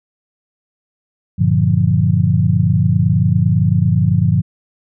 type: chord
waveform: sine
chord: G minor seventh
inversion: none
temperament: equal with one note detuned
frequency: 96.93 / 116.54 / 146.83 / 174.61 Hz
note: G2 / Bb2 / D3 / F3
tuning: -19 / 0 / 0 / 0 cents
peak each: -16 dBFS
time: 1.38-4.42 s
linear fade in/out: 20 ms
effects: none